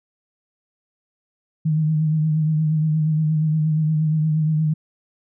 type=tone with vibrato; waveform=sine; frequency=155.56 Hz; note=D#3; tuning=in tune; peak=-16 dBFS; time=1.65-4.74 s; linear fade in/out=10 ms; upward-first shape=triangle; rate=8.5 Hz; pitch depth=46 cents each way; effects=none